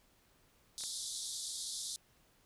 pink band-pass noise, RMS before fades -42 dBFS, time 0.78-1.96 s, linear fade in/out 0 ms, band 3500 to 11000 Hz, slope 96 dB/octave
clicks, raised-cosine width 0.2 ms, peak -38 / -31 dBFS, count 2, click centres 0.808 / 0.837 s
effects pink hiss -69 dBFS RMS until 2.45 s

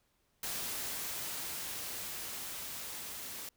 white noise with level ramp, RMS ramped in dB -38 to -44 dBFS, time 0.43-3.49 s, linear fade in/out 2 ms, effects pink hiss -75 dBFS RMS until 3.56 s

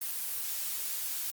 blue noise, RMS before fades -35 dBFS, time 0.01-1.31 s, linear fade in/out 10 ms, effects Opus 32 kbps

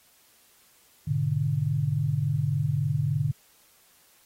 sine chord, G# diminished, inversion none, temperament equal, 103.83 / 123.47 / 146.83 Hz, G#2 / B2 / D3, 0 / 0 / 0 cents, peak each -30 / -29 / -25 dBFS, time 1.07-3.32 s, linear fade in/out 10 ms, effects white hiss -60 dBFS RMS until 4.25 s + AAC 48 kbps

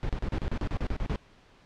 brown noise bursts, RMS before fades -29 dBFS, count 12, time 0.03-1.159 s, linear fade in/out 0 ms, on 62 ms, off 35 ms, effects pink hiss -58 dBFS RMS until 1.65 s + low-pass 4000 Hz 12 dB/octave

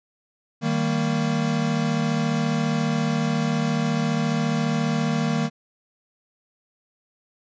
square chord, Eb major, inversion none, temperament equal with one note detuned, 155.56 / 196 / 230.5 Hz, Eb3 / G3 / Bb3, 0 / 0 / -19 cents, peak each -25 / -29 / -25 dBFS, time 0.61-5.5 s, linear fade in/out 50 ms, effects resampled to 16000 Hz

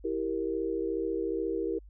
sine chord, E diminished, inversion none, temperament equal, 329.6 / 392 / 466.2 Hz, E4 / G4 / Bb4, 0 / 0 / 0 cents, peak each -33 dBFS, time 0.04-1.79 s, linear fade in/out 10 ms, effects added 50 Hz sine -48 dBFS peak until 1.89 s

